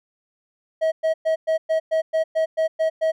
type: tone bursts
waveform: triangle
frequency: 640 Hz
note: D#5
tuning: 49 cents sharp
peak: -15 dBFS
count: 11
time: 0.81-3.12 s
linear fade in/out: 20 ms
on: 110 ms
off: 110 ms
effects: none